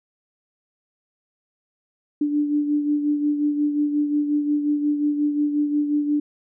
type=beating tone pair; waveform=sine; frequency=293.7 / 299.3 Hz; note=D4 / D4; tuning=0 / +33 cents; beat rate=5.6 Hz; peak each=-19 / -28 dBFS; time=2.21-6.2 s; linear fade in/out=5 ms; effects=none